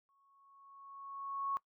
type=tone with exponential growth; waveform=sine; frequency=1104 Hz; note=C#6; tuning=7 cents flat; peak=-32 dBFS; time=0.09-1.57 s; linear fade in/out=0 ms; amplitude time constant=320 ms; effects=noise-tail reverb RT60 0.1 s tail -21 dB re dry